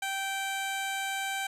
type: tone with low-pass filter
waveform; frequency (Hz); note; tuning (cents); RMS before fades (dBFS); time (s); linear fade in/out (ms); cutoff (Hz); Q
15% pulse; 779; G5; -11; -33; 0.02-1.47; 5; 11000; 1.1
effects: 10-bit